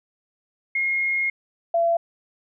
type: tone pair in turn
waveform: sine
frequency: 2147 / 676.3 Hz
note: C7 / E5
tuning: +44 / +44 cents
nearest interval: octave + minor sixth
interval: 2000 cents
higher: first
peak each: -20 / -17 dBFS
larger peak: second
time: 0.75-1.3 / 1.74-1.97 s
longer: first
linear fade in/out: 5 ms
effects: none